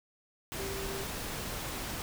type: tone in noise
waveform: sine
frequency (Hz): 390.4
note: G4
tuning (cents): -7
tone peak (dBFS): -39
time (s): 0.59-1.03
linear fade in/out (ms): 0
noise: pink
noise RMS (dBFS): -38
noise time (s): 0.52-2.02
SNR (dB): -4
effects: none